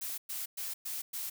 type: noise bursts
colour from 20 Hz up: blue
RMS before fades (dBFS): -38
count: 5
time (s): 0.01-1.3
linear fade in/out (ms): 10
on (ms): 170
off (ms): 110
effects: none